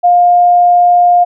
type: tone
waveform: sine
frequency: 707 Hz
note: F5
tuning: 21 cents sharp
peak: -4 dBFS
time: 0.03-1.25 s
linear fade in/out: 20 ms
effects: none